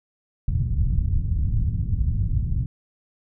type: low-pass noise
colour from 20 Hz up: white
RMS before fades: -22 dBFS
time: 0.48-2.66 s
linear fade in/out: 5 ms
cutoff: 120 Hz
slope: 24 dB/octave
effects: none